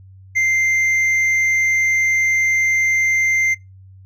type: tone with hard clipping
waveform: sine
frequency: 2090 Hz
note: C7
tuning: 2 cents flat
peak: -15 dBFS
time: 0.35-3.55 s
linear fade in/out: 20 ms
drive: 4 dB
effects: noise-tail reverb RT60 0.2 s tail -22 dB re dry + added 95 Hz sine -40 dBFS peak until 4.05 s